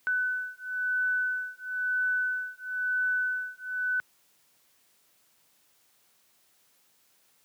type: beating tone pair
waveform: sine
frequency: 1500 / 1501 Hz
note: F#6 / F#6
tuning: +23 / +24 cents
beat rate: 1 Hz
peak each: -30 dBFS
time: 0.07-4 s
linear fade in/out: 0 ms
effects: white hiss -66 dBFS RMS until 7.44 s + high-pass 100 Hz 12 dB/octave